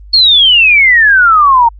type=exponential sweep; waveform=sine; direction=down; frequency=4386 to 906 Hz; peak=-3 dBFS; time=0.13-1.69 s; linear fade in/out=10 ms; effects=added 50 Hz sine -30 dBFS peak until 1.79 s + Opus 32 kbps